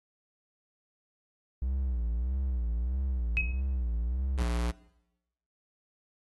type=tone with vibrato; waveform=triangle; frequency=61.6 Hz; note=B1; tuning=4 cents flat; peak=-26 dBFS; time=1.62-4.42 s; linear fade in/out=0 ms; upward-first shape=sine; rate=1.6 Hz; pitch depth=140 cents each way
type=tone with exponential decay; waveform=sine; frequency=2549 Hz; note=D#7; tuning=41 cents sharp; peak=-24 dBFS; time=3.37-3.61 s; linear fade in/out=0 ms; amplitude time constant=51 ms
type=tone; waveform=square; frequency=59.2 Hz; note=A#1; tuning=27 cents sharp; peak=-28 dBFS; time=4.37-4.72 s; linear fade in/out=20 ms
effects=noise-tail reverb RT60 0.9 s tail -21 dB re dry + AAC 32 kbps